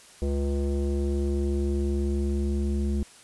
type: tone with low-pass filter sweep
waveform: square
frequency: 70.3 Hz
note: C#2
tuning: 25 cents sharp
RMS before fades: -26 dBFS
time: 0.22-3.03 s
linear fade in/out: 0 ms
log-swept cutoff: 450 to 280 Hz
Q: 3.2
effects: white hiss -51 dBFS RMS until 3.23 s + resampled to 24000 Hz